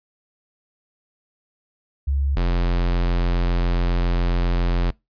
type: tone pair in turn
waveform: sine / square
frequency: 69.3 / 43.66 Hz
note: C#2 / F1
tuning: 0 / 0 cents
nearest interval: minor sixth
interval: 800 cents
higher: first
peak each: -18 dBFS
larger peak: neither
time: 2.07-2.36 / 2.36-4.91 s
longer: second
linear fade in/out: 10 ms
effects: noise-tail reverb RT60 0.2 s tail -24 dB re dry + resampled to 11025 Hz